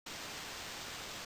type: noise with sample-and-hold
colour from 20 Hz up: violet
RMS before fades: -45 dBFS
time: 0.06-1.25 s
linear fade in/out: 5 ms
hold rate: 11025 Hz
effects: resampled to 32000 Hz